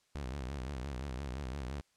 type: tone with vibrato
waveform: sawtooth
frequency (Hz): 66.7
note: C2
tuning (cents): +34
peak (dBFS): -34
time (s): 0.15-1.81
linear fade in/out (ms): 0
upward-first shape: sine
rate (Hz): 5.8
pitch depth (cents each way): 160
effects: white hiss -73 dBFS RMS until 1.96 s + low-pass 8000 Hz 12 dB/octave